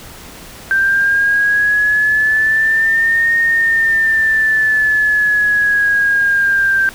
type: linear two-way sweep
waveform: sine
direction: up then down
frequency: 1568 to 1848 to 1570 Hz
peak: -10 dBFS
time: 0.71-6.89 s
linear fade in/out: 0 ms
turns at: 3.35 s
effects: pink hiss -35 dBFS RMS until 6.94 s